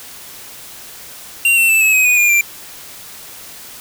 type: tone with pitch steps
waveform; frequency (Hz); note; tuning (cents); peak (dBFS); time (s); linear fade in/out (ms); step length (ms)
square; 2760 / 2700 / 2641 / 2584 / 2528 / 2473 / 2419 / 2367; F7 / E7 / E7 / E7 / D#7 / D#7 / D#7 / D7; -21 / +41 / +3 / -35 / +27 / -11 / -49 / +13; -10; 1.45-2.41; 2; 120
effects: white hiss -35 dBFS RMS until 3.8 s